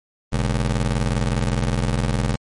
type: ring-modulated tone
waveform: 25% pulse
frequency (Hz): 85.1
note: F2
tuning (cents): -44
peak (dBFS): -12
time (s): 0.32-2.36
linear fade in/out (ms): 10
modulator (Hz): 32.8
effects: MP3 48 kbps